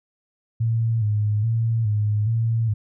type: tone with vibrato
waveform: sine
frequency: 109.6 Hz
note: A2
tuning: 6 cents flat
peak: -18 dBFS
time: 0.6-2.74 s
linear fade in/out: 10 ms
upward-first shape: square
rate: 1.2 Hz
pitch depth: 69 cents each way
effects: none